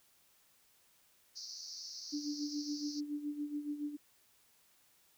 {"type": "band-pass noise", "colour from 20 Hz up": "pink", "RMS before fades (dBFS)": -47, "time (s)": [1.35, 3.01], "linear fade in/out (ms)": 20, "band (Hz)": [4400, 6000], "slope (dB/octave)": 96}
{"type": "tone with tremolo", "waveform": "sine", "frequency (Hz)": 293.7, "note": "D4", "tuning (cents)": 0, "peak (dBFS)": -34, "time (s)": [2.12, 3.97], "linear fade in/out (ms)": 20, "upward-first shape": "sine", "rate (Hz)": 7.1, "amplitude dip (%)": 70}
{"effects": ["white hiss -69 dBFS RMS until 5.17 s"]}